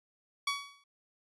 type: tone with exponential decay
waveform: 15% pulse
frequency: 1129 Hz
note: C#6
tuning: 31 cents sharp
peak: -21 dBFS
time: 0.47-0.84 s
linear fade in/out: 5 ms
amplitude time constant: 79 ms
effects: resampled to 22050 Hz